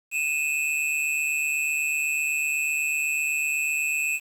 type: tone pair together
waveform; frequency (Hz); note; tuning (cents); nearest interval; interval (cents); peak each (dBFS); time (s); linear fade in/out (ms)
square; 2489 / 2637; D#7 / E7; 0 / 0; minor second; 100; -28 / -26; 0.11-4.2; 50
effects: low-pass 12000 Hz 12 dB/octave + 8-bit